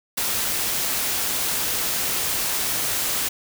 white noise, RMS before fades -24 dBFS, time 0.17-3.29 s, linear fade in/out 10 ms, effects none

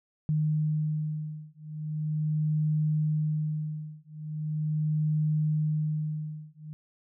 sine beating tone pair, 153.2 / 153.6 Hz, D#3 / D#3, -27 / -22 cents, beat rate 0.4 Hz, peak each -29 dBFS, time 0.29-6.73 s, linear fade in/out 0 ms, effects none

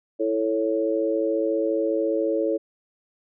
sine chord, A major, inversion second, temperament equal, 329.6 / 440 / 554.4 Hz, E4 / A4 / C#5, 0 / 0 / 0 cents, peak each -25 dBFS, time 0.19-2.58 s, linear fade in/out 20 ms, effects none

